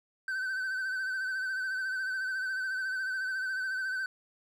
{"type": "tone with vibrato", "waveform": "triangle", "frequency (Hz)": 1532, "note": "G6", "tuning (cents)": -40, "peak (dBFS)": -29, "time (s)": [0.28, 4.06], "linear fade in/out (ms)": 2, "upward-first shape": "sine", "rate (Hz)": 14, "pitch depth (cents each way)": 42, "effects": []}